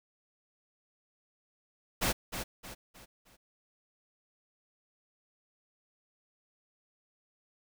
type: noise with echo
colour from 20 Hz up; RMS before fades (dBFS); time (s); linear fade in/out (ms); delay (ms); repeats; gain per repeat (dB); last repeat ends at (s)
pink; -29; 2.01-2.13; 20; 310; 4; -8; 3.37
effects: none